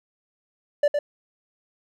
triangle tone with echo, 584 Hz, D5, 10 cents flat, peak -13 dBFS, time 0.83-0.88 s, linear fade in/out 5 ms, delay 110 ms, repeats 1, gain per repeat -5 dB, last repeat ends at 0.99 s, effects none

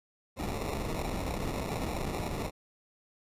pink noise with sample-and-hold, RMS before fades -34 dBFS, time 0.36-2.51 s, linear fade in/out 50 ms, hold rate 1575 Hz, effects resampled to 32000 Hz

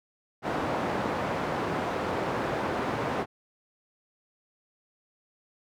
white band-pass noise, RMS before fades -30 dBFS, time 0.42-3.26 s, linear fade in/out 50 ms, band 100 to 920 Hz, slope 12 dB/octave, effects none

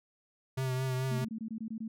square tone with vibrato, 130 Hz, C3, 11 cents flat, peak -31 dBFS, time 0.57-1.25 s, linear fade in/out 10 ms, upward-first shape triangle, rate 4.6 Hz, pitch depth 37 cents each way
sine tone bursts, 222.1 Hz, A3, 16 cents sharp, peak -35 dBFS, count 8, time 1.11-1.88 s, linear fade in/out 5 ms, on 77 ms, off 22 ms
effects none

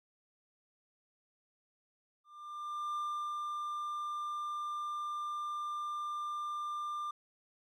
triangle tone with ADSR envelope, 1194 Hz, D6, 28 cents sharp, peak -32 dBFS, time 2.24-7.11 s, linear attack 720 ms, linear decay 360 ms, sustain -2 dB, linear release 5 ms, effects none

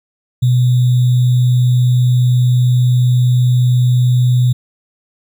sine tone with sample-and-hold, 124.3 Hz, B2, 12 cents sharp, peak -8 dBFS, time 0.42-4.53 s, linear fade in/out 10 ms, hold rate 3675 Hz, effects none

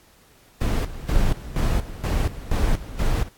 brown noise with tremolo, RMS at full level -20 dBFS, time 0.61-3.29 s, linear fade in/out 5 ms, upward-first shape square, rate 2.1 Hz, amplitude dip 80%, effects pink hiss -55 dBFS RMS until 3.37 s + AAC 64 kbps

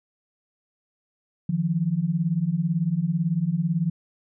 sine beating tone pair, 155.56 / 173.56 Hz, D#3 / F3, 0 / -10 cents, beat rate 18 Hz, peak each -25 / -23 dBFS, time 1.49-3.9 s, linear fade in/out 5 ms, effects none

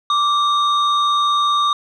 sine tone pair together, 1170 / 3705 Hz, D6 / A#7, -7 / -11 cents, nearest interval octave + minor sixth, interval 1996 cents, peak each -13 / -19 dBFS, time 0.1-1.73 s, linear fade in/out 2 ms, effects tanh soft clip ceiling -10 dBFS

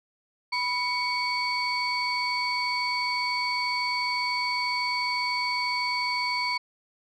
sine tone cluster, 985 / 2237 / 4514 Hz, B5 / C#7 / C#8, -5 / +15 / +31 cents, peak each -28 / -28 / -29 dBFS, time 0.52-6.58 s, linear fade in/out 10 ms, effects tanh soft clip ceiling -19 dBFS

